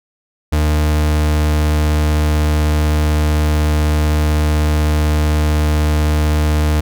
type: tone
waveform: 40% pulse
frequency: 75.9 Hz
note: D#2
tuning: 42 cents flat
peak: -11 dBFS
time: 0.52-6.81 s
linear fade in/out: 10 ms
effects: none